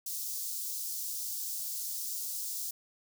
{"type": "high-pass noise", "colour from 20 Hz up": "white", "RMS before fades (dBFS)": -37, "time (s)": [0.06, 2.71], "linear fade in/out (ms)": 5, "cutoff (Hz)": 4900, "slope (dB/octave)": 24, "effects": []}